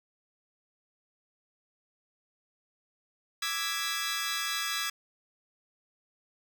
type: chord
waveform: 15% pulse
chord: E dominant seventh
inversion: third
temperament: equal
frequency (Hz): 1174.7 / 1318.5 / 1661.2 / 1975.5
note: D6 / E6 / G#6 / B6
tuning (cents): 0 / 0 / 0 / 0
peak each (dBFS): -31 / -31 / -27 / -31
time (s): 3.42-4.9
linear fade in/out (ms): 5
effects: none